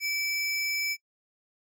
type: tone pair together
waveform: square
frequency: 2311 / 5181 Hz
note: D7 / E8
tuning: -28 / -31 cents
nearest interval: octave + major second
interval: 1397 cents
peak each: -29 / -34 dBFS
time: 0-0.97 s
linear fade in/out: 50 ms
effects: noise-tail reverb RT60 0.1 s tail -23 dB re dry